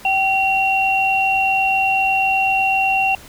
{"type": "tone pair together", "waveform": "sine", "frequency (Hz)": [771.4, 2744], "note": ["G5", "F7"], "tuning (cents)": [-28, -31], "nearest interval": "octave + minor seventh", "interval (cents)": 2197, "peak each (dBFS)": -17, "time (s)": [0.05, 3.15], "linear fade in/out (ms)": 2, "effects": ["pink hiss -41 dBFS RMS until 3.28 s"]}